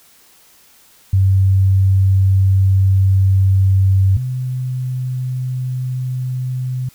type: tone pair in turn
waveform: sine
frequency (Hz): 96 / 127.63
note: G2 / C3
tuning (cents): -36 / -43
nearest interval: perfect fourth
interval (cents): 493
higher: second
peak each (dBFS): -9 / -18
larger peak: first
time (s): 1.13-4.17 / 4.17-6.89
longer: first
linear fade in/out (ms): 5
effects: white hiss -49 dBFS RMS until 6.94 s